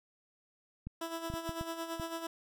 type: clicks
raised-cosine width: 5 ms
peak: -28 dBFS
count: 6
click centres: 0.87 / 1.301 / 1.339 / 1.493 / 1.611 / 1.998 s
type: tone with tremolo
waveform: 15% pulse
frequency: 330.5 Hz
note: E4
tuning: 5 cents sharp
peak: -29 dBFS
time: 1.01-2.27 s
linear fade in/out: 5 ms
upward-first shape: sine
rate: 9 Hz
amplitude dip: 60%
effects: none